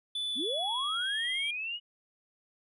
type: tone with pitch glide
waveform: triangle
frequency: 3480 to 3228 Hz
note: A7 to G#7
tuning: -20 to -50 cents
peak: -30 dBFS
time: 0.15-1.51 s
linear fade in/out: 5 ms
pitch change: -130 cents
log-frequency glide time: 0.29-1.28 s
type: linear sweep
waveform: sine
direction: up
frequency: 203.8 to 2944 Hz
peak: -33 dBFS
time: 0.35-1.8 s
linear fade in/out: 50 ms
effects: resampled to 32000 Hz